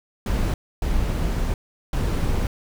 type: noise bursts at uneven times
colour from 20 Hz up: brown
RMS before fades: -22 dBFS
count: 3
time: 0.26-0.54 / 0.82-1.54 / 1.93-2.47 s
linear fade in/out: 2 ms
effects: none